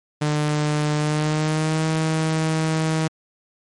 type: tone with pitch glide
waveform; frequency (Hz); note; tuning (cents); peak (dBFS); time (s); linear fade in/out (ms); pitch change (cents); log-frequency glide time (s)
sawtooth; 150 to 158.83; D3 to D#3; +37 to +36; -15; 0.21-3.08; 10; +99; 0.95-1.87
effects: MP3 48 kbps